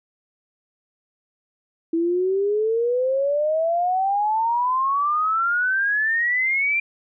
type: exponential sweep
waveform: sine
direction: up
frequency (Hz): 326.1 to 2384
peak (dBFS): -18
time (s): 1.93-6.8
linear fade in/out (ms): 5
effects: none